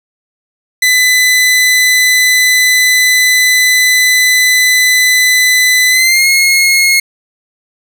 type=tone with pitch glide; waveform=sawtooth; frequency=2005 to 2161 Hz; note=B6 to C#7; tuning=+26 to -45 cents; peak=-3 dBFS; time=0.82-7 s; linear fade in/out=5 ms; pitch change=+129 cents; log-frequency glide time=5.9-6.27 s; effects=none